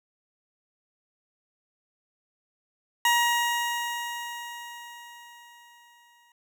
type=tone with exponential decay; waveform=20% pulse; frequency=949 Hz; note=A#5; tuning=31 cents sharp; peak=-14 dBFS; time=3.05-6.32 s; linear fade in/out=2 ms; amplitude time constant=710 ms; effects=none